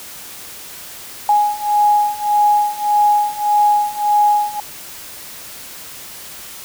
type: beating tone pair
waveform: sine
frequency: 830.6 / 832.3 Hz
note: G#5 / G#5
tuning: 0 / +4 cents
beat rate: 1.7 Hz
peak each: -16 / -14 dBFS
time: 1.29-4.6 s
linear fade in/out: 2 ms
effects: white hiss -34 dBFS RMS until 6.64 s